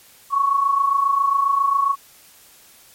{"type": "tone pair together", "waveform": "sine", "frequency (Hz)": [1088, 1115.4], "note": ["C#6", "C#6"], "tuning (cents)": [-33, 10], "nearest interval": "unison", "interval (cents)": 43, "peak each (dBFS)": [-22, -16], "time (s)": [0.3, 1.96], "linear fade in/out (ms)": 50, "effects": ["white hiss -49 dBFS RMS until 2.94 s", "MP3 64 kbps"]}